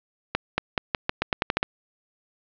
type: accelerating click train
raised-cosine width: 0.3 ms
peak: -5 dBFS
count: 11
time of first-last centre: 0.35-1.629 s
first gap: 230 ms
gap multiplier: 0.86
effects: low-pass 4000 Hz 12 dB/octave